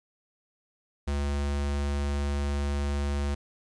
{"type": "tone", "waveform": "square", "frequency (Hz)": 71.3, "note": "C#2", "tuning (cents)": 49, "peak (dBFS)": -27, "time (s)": [1.07, 3.35], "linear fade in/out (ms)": 10, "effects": ["resampled to 22050 Hz", "11-bit"]}